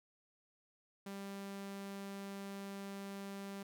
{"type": "tone", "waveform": "sawtooth", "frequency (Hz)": 197.6, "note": "G3", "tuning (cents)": 14, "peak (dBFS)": -40, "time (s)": [1.06, 3.63], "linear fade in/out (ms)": 5, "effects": []}